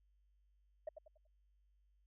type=tone with echo; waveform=sine; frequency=622.3 Hz; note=D#5; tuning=in tune; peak=-38 dBFS; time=0.87-0.89 s; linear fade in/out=5 ms; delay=95 ms; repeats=4; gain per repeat=-9 dB; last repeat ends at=1.27 s; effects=tanh soft clip ceiling -36 dBFS + added 50 Hz sine -70 dBFS peak until 2.06 s